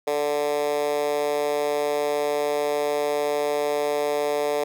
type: tone with high-pass filter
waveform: 10% pulse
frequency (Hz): 146.83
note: D3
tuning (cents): 0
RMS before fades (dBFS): -24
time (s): 0.07-4.64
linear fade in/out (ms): 5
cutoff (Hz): 490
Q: 3.8
effects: none